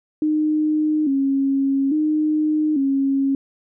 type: tone with vibrato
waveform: sine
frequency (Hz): 289.4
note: D4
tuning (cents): -25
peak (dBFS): -16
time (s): 0.22-3.35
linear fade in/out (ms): 2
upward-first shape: square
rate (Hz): 0.59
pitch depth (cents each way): 100
effects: none